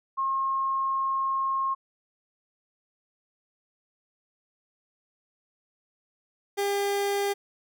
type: tone pair in turn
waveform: sine / 30% pulse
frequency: 1075 / 401.9 Hz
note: C6 / G4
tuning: +47 / +43 cents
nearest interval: octave + perfect fourth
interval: 1704 cents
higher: first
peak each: -24 / -22 dBFS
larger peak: second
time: 0.17-1.75 / 6.57-7.34 s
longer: first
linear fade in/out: 20 ms
effects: none